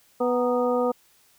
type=harmonic tone with a mistuned harmonic; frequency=246.9 Hz; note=B3; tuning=in tune; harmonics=1 / 2 / 3 / 4 / 5; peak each=-27 / -22 / -30 / -33 / -31 dBFS; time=0.2-0.92 s; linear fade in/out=10 ms; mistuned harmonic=4; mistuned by=-90 cents; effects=white hiss -60 dBFS RMS until 1.38 s